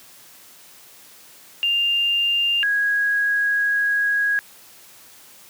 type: tone pair in turn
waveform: sine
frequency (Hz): 2798 / 1652.2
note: F7 / G#6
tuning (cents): +3 / -9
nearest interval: major sixth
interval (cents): 912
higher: first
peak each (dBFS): -17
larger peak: neither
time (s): 1.63-2.63 / 2.63-4.39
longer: second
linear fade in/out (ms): 0
effects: white hiss -47 dBFS RMS until 5.49 s + high-pass 100 Hz 12 dB/octave